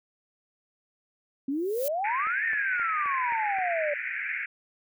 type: exponential two-way sweep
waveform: sine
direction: up then down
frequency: 261.6 to 1860 to 573 Hz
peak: -26 dBFS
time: 1.48-3.94 s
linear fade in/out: 5 ms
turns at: 2.45 s
type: noise with exponential growth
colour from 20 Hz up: violet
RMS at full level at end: -31 dBFS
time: 1.51-1.88 s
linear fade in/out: 0 ms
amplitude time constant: 79 ms
type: band-pass noise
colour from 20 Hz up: white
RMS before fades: -33 dBFS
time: 2.04-4.46 s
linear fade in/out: 5 ms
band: 1500 to 2400 Hz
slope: 96 dB/octave
type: click train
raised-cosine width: 0.5 ms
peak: -28 dBFS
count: 6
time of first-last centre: 2.27-3.586 s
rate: 3.8 Hz
effects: none